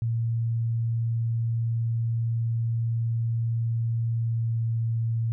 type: tone with pitch glide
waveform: sine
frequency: 115.2 to 114.34 Hz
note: A#2 to A#2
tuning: -20 to -33 cents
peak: -23 dBFS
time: 0.02-5.32 s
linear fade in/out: 0 ms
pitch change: -13 cents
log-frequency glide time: 4.12-4.63 s
effects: none